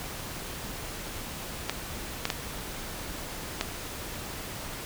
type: clicks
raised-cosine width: 0.2 ms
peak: -9 dBFS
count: 4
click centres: 1.696 / 2.254 / 2.302 / 3.611 s
effects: pink hiss -38 dBFS RMS until 4.85 s

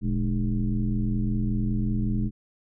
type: tone with frequency modulation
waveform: sine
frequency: 120.9 Hz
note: B2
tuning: 36 cents flat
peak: -22 dBFS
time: 0.01-2.31 s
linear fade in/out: 50 ms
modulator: 89 Hz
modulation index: 1.5
effects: none

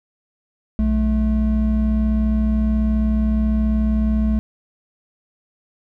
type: tone pair together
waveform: triangle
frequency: 60.73 / 216.4 Hz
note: B1 / A3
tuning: -28 / -29 cents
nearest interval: octave + minor seventh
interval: 2199 cents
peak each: -16 dBFS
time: 0.79-4.39 s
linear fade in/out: 0 ms
effects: none

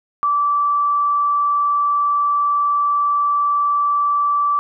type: tone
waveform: sine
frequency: 1161 Hz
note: D6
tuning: 20 cents flat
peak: -14 dBFS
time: 0.23-4.59 s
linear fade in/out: 0 ms
effects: none

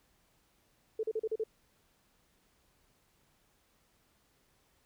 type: tone bursts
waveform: sine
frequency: 440 Hz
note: A4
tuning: in tune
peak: -30 dBFS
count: 6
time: 0.99-1.438 s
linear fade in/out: 5 ms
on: 43 ms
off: 38 ms
effects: pink hiss -71 dBFS RMS until 4.85 s

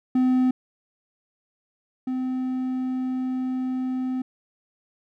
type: tone pair in turn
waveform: triangle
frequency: 255.3 / 256.9 Hz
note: C4 / C4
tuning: -42 / -32 cents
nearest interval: unison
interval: 10 cents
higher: second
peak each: -15 / -22 dBFS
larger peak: first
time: 0.15-0.51 / 2.07-4.22 s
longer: second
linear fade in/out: 5 ms
effects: none

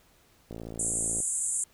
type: click train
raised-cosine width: 2 ms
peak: -26 dBFS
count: 40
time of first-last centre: 0.51-1.203 s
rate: 56.3 Hz
type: band-pass noise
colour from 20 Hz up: pink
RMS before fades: -30 dBFS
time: 0.79-1.64 s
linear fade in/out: 5 ms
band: 7100 to 10000 Hz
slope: 96 dB/octave
effects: pink hiss -62 dBFS RMS until 1.73 s

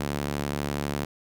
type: tone with high-pass filter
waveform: sawtooth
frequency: 72.1 Hz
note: D2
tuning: 31 cents flat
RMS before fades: -30 dBFS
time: 0-1.05 s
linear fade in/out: 5 ms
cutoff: 150 Hz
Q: 0.78
effects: none

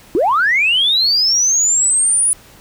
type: linear sweep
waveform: sine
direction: up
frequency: 294 to 9956 Hz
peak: -10 dBFS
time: 0.15-2.33 s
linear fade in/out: 0 ms
effects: tanh soft clip ceiling -6 dBFS + pink hiss -44 dBFS RMS until 2.6 s

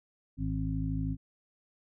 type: harmonic tone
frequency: 52.9 Hz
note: G#1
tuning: 33 cents sharp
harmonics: 1 / 2 / 3 / 5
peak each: -35 / -35 / -35 / -35 dBFS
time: 0.37-1.17 s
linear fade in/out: 50 ms
effects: none

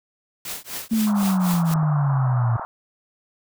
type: noise with tremolo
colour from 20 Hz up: white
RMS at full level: -29 dBFS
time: 0.45-1.74 s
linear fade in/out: 2 ms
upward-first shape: triangle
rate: 4 Hz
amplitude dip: 100%
type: exponential sweep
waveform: sine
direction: down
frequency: 226.1 to 114 Hz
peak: -17 dBFS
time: 0.91-2.57 s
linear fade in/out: 10 ms
type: clicks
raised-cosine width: 2 ms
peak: -25 dBFS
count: 8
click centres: 0.934 / 1.23 / 1.54 / 1.713 / 1.758 / 1.831 / 2.556 / 2.596 s
type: band-pass noise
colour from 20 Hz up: white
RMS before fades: -32 dBFS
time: 1.07-2.65 s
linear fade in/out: 0 ms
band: 640 to 1300 Hz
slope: 48 dB/octave
effects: none

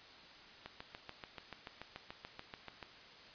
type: click train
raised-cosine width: 0.3 ms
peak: -29 dBFS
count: 16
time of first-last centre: 0.66-2.828 s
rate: 6.92 Hz
effects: white hiss -56 dBFS RMS until 3.34 s + resampled to 11025 Hz

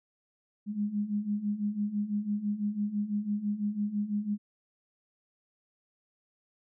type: beating tone pair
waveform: sine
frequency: 203.3 / 209.3 Hz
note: G#3 / G#3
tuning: -37 / +14 cents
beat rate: 6 Hz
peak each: -34 / -30 dBFS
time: 0.66-4.38 s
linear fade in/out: 50 ms
effects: none

